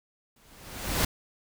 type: noise with exponential growth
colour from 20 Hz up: pink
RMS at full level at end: -23 dBFS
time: 0.36-1.05 s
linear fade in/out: 5 ms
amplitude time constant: 150 ms
effects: none